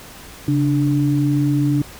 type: tone pair together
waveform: sine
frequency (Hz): 138.59 / 293.7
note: C#3 / D4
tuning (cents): 0 / 0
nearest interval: octave + minor second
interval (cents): 1300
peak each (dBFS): -17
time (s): 0.48-1.82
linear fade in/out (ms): 2
effects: pink hiss -39 dBFS RMS until 1.99 s